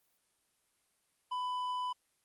sine tone with hard clipping, 998 Hz, B5, 18 cents sharp, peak -35 dBFS, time 1.31-1.93 s, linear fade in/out 10 ms, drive 6 dB, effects white hiss -75 dBFS RMS until 2.24 s + Opus 32 kbps

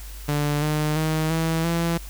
sawtooth tone with pitch steps, 146.83 / 151.92 / 157.19 / 162.64 / 168.27 Hz, D3 / D#3 / D#3 / E3 / E3, 0 / -41 / +18 / -23 / +36 cents, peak -17 dBFS, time 0.28-1.98 s, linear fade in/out 10 ms, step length 340 ms, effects added 50 Hz sine -35 dBFS peak until 2.09 s + white hiss -44 dBFS RMS until 2.09 s

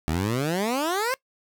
15% pulse exponential sweep, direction up, 74.5 to 540 Hz, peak -17 dBFS, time 0.08-1.14 s, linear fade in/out 0 ms, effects noise-tail reverb RT60 0.1 s tail -21 dB re dry

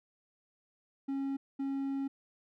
triangle tone bursts at uneven times, 273.5 Hz, C#4, 23 cents flat, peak -30 dBFS, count 2, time 1.08-1.37 / 1.59-2.08 s, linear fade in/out 10 ms, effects none

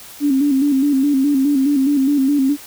sine tone with vibrato, 278 Hz, C#4, 5 cents sharp, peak -12 dBFS, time 0.2-2.57 s, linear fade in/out 50 ms, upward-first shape square, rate 4.8 Hz, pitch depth 72 cents each way, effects white hiss -38 dBFS RMS until 2.66 s

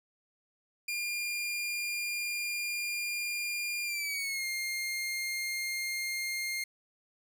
sawtooth tone with pitch glide, 2407 to 2120 Hz, D7 to C7, +42 to +22 cents, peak -29 dBFS, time 0.88-6.64 s, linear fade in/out 5 ms, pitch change -220 cents, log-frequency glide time 3.84-4.46 s, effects none

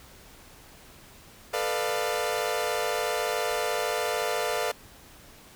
sawtooth chord, B half-diminished seventh, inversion third, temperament equal with one note detuned, 440 / 493.9 / 597.3 / 698.5 Hz, A4 / B4 / D5 / F5, 0 / 0 / +29 / 0 cents, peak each -28 dBFS, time 1.53-4.72 s, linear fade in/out 10 ms, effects pink hiss -51 dBFS RMS until 5.55 s

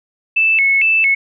sine tone with vibrato, 2407 Hz, D7, 42 cents sharp, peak -10 dBFS, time 0.36-1.15 s, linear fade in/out 10 ms, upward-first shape square, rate 2.2 Hz, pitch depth 160 cents each way, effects none

